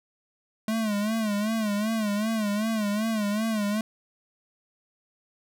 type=tone with vibrato; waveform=square; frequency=214 Hz; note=A3; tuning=48 cents flat; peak=-25 dBFS; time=0.68-3.81 s; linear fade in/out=2 ms; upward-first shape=sine; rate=2.6 Hz; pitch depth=93 cents each way; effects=none